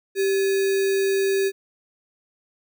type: tone with sample-and-hold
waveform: sine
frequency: 390 Hz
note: G4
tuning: 9 cents flat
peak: -18 dBFS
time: 0.15-1.52 s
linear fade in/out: 50 ms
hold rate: 2100 Hz
effects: none